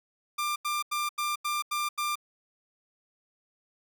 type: tone bursts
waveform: sawtooth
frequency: 1191 Hz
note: D6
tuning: 24 cents sharp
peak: -24 dBFS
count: 7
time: 0.38-2.156 s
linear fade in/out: 10 ms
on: 180 ms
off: 86 ms
effects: none